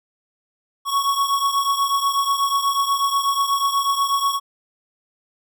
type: beating tone pair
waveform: square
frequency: 1108.7 / 1116.9 Hz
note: C#6 / C#6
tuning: 0 / +13 cents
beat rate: 8.2 Hz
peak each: -20 / -24 dBFS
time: 0.85-4.4 s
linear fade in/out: 50 ms
effects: none